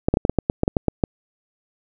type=clicks; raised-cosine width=2 ms; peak=-3 dBFS; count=12; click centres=0.085 / 0.14 / 0.171 / 0.251 / 0.296 / 0.387 / 0.499 / 0.634 / 0.679 / 0.768 / 0.883 / 1.038 s; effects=none